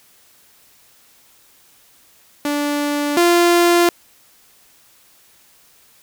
sawtooth tone pair in turn, 291.1 / 346.2 Hz, D4 / F4, -15 / -15 cents, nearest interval minor third, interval 300 cents, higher second, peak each -14 / -7 dBFS, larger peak second, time 2.45-3.17 / 3.17-3.89 s, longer neither, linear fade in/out 2 ms, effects white hiss -52 dBFS RMS until 6.02 s

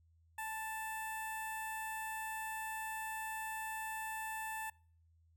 15% pulse tone with notch filter, 880 Hz, A5, in tune, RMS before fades -42 dBFS, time 0.38-4.7 s, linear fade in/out 5 ms, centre 4100 Hz, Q 0.62, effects noise-tail reverb RT60 0.5 s tail -25 dB re dry + added 82 Hz sine -66 dBFS peak until 5.36 s

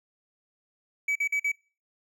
triangle tone bursts, 2284 Hz, D7, 49 cents flat, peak -22 dBFS, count 4, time 1.08-1.518 s, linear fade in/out 5 ms, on 75 ms, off 46 ms, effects noise-tail reverb RT60 0.4 s tail -26 dB re dry

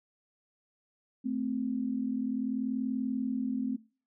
sine tone pair together, 220 / 260.6 Hz, A3 / C4, 0 / -7 cents, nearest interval minor third, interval 293 cents, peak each -34 / -31 dBFS, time 1.24-3.77 s, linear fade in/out 20 ms, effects noise-tail reverb RT60 0.4 s tail -22 dB re dry

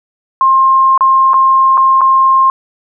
sine tone with dropouts, 1062 Hz, C6, 25 cents sharp, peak -5 dBFS, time 0.41-2.5 s, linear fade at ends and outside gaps 1 ms, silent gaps 0.977-1.008 / 1.334-1.341 / 1.773-1.777 / 2.009-2.015 s, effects none

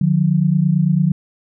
sine tone pair together, 150.99 / 180 Hz, D3 / F#3, +48 / -47 cents, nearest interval minor third, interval 305 cents, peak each -15 dBFS, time 0.01-1.12 s, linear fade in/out 5 ms, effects none

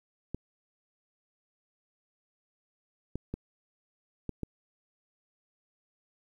clicks, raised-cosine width 3 ms, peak -21 dBFS, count 5, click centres 0.346 / 3.156 / 3.34 / 4.293 / 4.433 s, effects 10-bit

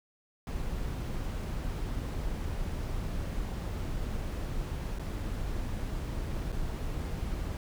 brown noise with dropouts, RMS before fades -34 dBFS, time 0.47-7.57 s, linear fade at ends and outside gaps 1 ms, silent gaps 4.987-4.995 / 6.52-6.525 s, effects none

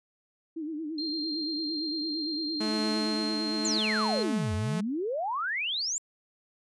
sine tone with vibrato, 311.1 Hz, D#4, in tune, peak -32 dBFS, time 0.56-3.79 s, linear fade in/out 10 ms, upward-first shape sine, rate 8.8 Hz, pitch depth 98 cents each way
sine tone, 4186 Hz, C8, in tune, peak -32 dBFS, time 0.98-4.23 s, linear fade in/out 5 ms
sawtooth tone with tremolo, 215.6 Hz, A3, 35 cents flat, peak -24 dBFS, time 2.6-4.81 s, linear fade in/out 10 ms, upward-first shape triangle, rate 0.88 Hz, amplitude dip 45%
sine exponential two-way sweep, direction down then up, 7490 to 85 to 7490 Hz, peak -28 dBFS, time 3.65-5.98 s, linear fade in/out 0 ms, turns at 4.54 s
effects resampled to 24000 Hz

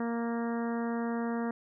harmonic tone, 233.1 Hz, A#3, in tune, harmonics 1 / 2 / 3 / 4 / 5 / 6 / 7 / 8, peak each -31 / -37 / -41 / -43 / -45 / -47 / -48 / -49 dBFS, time 0-1.51 s, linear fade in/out 2 ms, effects none

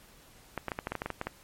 clicks, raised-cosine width 0.5 ms, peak -17 dBFS, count 12, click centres 0.577 / 0.683 / 0.718 / 0.789 / 0.871 / 0.92 / 0.953 / 1.019 / 1.06 / 1.103 / 1.214 / 1.27 s, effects pink hiss -57 dBFS RMS until 1.43 s + MP3 64 kbps

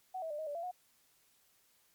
sine tone with pitch steps, 746 / 646 / 594 / 629 / 581 / 678 / 725 Hz, F#5 / E5 / D5 / D#5 / D5 / E5 / F#5, +14 / -35 / +20 / +19 / -19 / +49 / -35 cents, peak -37 dBFS, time 0.14-0.714 s, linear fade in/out 10 ms, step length 82 ms, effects white hiss -70 dBFS RMS until 1.94 s + MP3 96 kbps

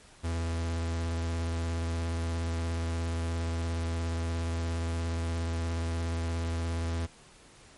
45% pulse tone with vibrato, 83.3 Hz, E2, 19 cents sharp, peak -29 dBFS, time 0.23-7.07 s, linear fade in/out 20 ms, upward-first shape sine, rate 17 Hz, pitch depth 25 cents each way, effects pink hiss -55 dBFS RMS until 7.77 s + MP3 48 kbps

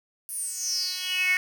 10% pulse tone with high-pass filter sweep, 367.4 Hz, F#4, 12 cents flat, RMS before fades -28 dBFS, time 0.29-1.37 s, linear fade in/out 0 ms, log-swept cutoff 11000 to 2000 Hz, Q 8.9, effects none

